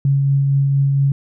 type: tone with tremolo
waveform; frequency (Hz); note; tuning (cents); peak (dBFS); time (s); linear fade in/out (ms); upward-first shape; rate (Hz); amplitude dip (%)
sine; 138.59; C#3; 0; -11; 0.05-1.12; 2; triangle; 4.3; 25
effects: none